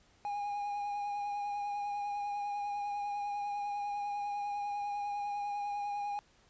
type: tone with vibrato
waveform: triangle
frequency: 818 Hz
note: G#5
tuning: 26 cents flat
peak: -32 dBFS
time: 0.25-6.19 s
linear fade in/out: 0 ms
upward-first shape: triangle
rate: 10 Hz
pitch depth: 22 cents each way
effects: pink hiss -66 dBFS RMS until 6.49 s + resampled to 16000 Hz